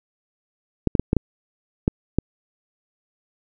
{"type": "clicks", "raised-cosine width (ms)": 3, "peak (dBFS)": -4, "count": 7, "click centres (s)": [0.873, 0.952, 0.996, 1.131, 1.167, 1.879, 2.186], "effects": []}